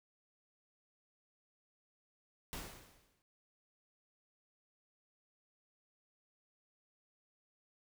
pink noise with exponential decay, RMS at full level -42 dBFS, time 2.53-3.22 s, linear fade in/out 0 ms, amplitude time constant 150 ms, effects none

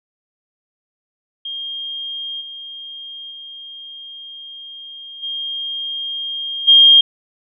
sine tone with level steps, 3221 Hz, G7, 46 cents sharp, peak -24 / -30 / -32 / -22 / -5 dBFS, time 1.45-7.01 s, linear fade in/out 5 ms, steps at 2.4 / 3.3 / 5.22 / 6.67 s, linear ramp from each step 20 ms, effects none

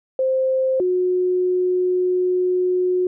sine tone pair in turn, 523.3 / 364.1 Hz, C5 / F#4, 0 / -28 cents, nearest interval tritone, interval 628 cents, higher first, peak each -16 dBFS, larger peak neither, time 0.19-0.8 / 0.8-3.07 s, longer second, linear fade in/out 2 ms, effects none

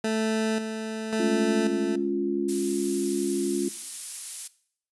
20% pulse tone with tremolo, 220 Hz, A3, in tune, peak -19 dBFS, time 0.04-1.96 s, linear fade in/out 5 ms, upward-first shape square, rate 0.92 Hz, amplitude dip 55%
sine chord, Db major, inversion second, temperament equal, 207.7 / 277.2 / 349.2 Hz, Ab3 / Db4 / F4, 0 / 0 / 0 cents, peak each -31 / -29 / -26 dBFS, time 1.19-3.69 s, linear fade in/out 10 ms
violet noise, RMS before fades -30 dBFS, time 2.48-4.48 s, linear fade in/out 10 ms
effects noise-tail reverb RT60 0.6 s tail -19 dB re dry + resampled to 24000 Hz

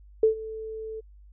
sine tone with ADSR envelope, 440 Hz, A4, in tune, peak -14 dBFS, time 0.23-1.01 s, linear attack 4 ms, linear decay 110 ms, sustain -19 dB, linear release 18 ms, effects added 50 Hz sine -48 dBFS peak until 1.32 s

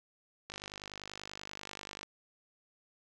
click train, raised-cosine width 0.2 ms, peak -25 dBFS, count 78, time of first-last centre 0.5-2.031 s, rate 50.3 Hz, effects none

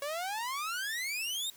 sawtooth exponential sweep, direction up, 554.4 to 3804 Hz, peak -30 dBFS, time 0.02-1.5 s, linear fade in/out 2 ms, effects white hiss -56 dBFS RMS until 1.56 s

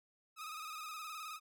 sawtooth tone with vibrato, 1260 Hz, D#6, 21 cents sharp, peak -40 dBFS, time 0.36-1.4 s, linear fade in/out 50 ms, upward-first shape square, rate 19 Hz, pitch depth 45 cents each way, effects none

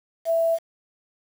sine tone with quantisation, 661 Hz, E5, 5 cents sharp, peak -18 dBFS, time 0.25-0.59 s, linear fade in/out 50 ms, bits 7, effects none

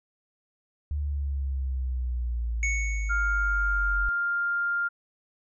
sine exponential sweep, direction down, 74.1 to 45 Hz, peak -26 dBFS, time 0.91-4.09 s, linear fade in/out 0 ms
square tone with exponential decay, 2217 Hz, C#7, in tune, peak -25 dBFS, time 2.63-3.97 s, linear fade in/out 1 ms, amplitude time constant 290 ms
sine tone, 1400 Hz, F6, 4 cents sharp, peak -24 dBFS, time 3.09-4.89 s, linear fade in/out 20 ms
effects resampled to 22050 Hz

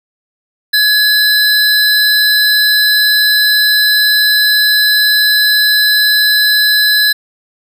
square tone pair together, 1694 / 4029 Hz, G#6 / B7, +34 / +34 cents, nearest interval octave + minor third, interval 1500 cents, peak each -11 dBFS, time 0.73-7.13 s, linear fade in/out 10 ms, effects none

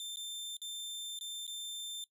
sawtooth tone with dropouts, 3573 Hz, A7, 26 cents sharp, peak -37 dBFS, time 0-2.04 s, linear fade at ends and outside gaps 1 ms, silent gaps 0.159-0.17 / 0.568-0.617 / 1.189-1.21 / 1.467-1.477 s, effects noise-tail reverb RT60 0.1 s tail -19 dB re dry + resampled to 32000 Hz

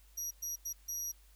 35% pulse tone bursts at uneven times, 5770 Hz, F#8, 44 cents flat, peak -34 dBFS, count 4, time 0.17-0.31 / 0.42-0.56 / 0.65-0.73 / 0.88-1.12 s, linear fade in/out 10 ms, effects added 50 Hz sine -59 dBFS peak until 1.35 s + white hiss -67 dBFS RMS until 1.35 s

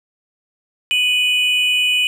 triangle tone pair together, 2489 / 2961 Hz, D#7 / F#7, 0 / +1 cents, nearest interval minor third, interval 301 cents, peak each -15 dBFS, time 0.91-2.07 s, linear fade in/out 0 ms, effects none

